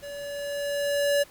square tone with level ramp, 572 Hz, D5, 46 cents flat, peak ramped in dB -37 to -20 dBFS, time 0.02-1.24 s, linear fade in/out 20 ms, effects pink hiss -52 dBFS RMS until 1.3 s

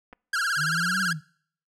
clicks, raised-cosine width 0.5 ms, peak -31 / -30 dBFS, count 2, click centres 0.128 / 0.132 s
45% pulse tone with vibrato, 1499 Hz, F#6, 22 cents sharp, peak -23 dBFS, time 0.33-1.13 s, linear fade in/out 5 ms, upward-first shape sine, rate 18 Hz, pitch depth 180 cents each way
sine exponential two-way sweep, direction up then down, 145.5 to 192.7 to 145.5 Hz, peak -30 dBFS, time 0.56-1.21 s, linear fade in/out 50 ms, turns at 1.01 s
effects noise-tail reverb RT60 0.6 s tail -25 dB re dry + low-pass 10000 Hz 12 dB/octave

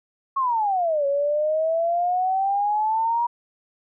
sine exponential two-way sweep, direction down then up, 1108.7 to 554.4 to 958 Hz, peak -19 dBFS, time 0.36-3.27 s, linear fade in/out 10 ms, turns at 1.06 s, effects none

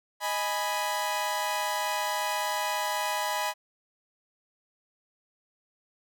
sawtooth chord, G# minor, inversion second, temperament equal, 622.3 / 830.6 / 987.8 Hz, D#5 / G#5 / B5, 0 / 0 / 0 cents, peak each -31 / -28 / -27 dBFS, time 0.2-3.54 s, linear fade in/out 50 ms, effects none

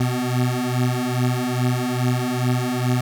25% pulse beating tone pair, 123.47 / 125.87 Hz, B2 / B2, 0 / +33 cents, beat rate 2.4 Hz, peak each -19 / -18 dBFS, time 0-3.01 s, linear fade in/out 5 ms, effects none

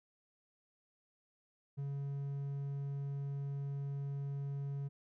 triangle tone, 140 Hz, C#3, 18 cents sharp, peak -35 dBFS, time 1.77-4.89 s, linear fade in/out 20 ms, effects none

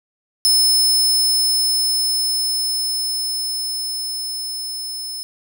sawtooth tone with level ramp, 5230 Hz, E8, 15 cents flat, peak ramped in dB -9 to -24 dBFS, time 0.45-5.23 s, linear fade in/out 0 ms, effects none

